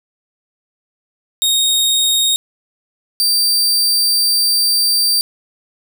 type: tone pair in turn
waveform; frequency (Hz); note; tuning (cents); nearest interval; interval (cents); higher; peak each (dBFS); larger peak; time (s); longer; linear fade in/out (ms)
sawtooth; 3729 / 4680; A#7 / D8; 0 / -7; major third; 393; second; -9; neither; 1.42-2.36 / 3.2-5.21; second; 0
effects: none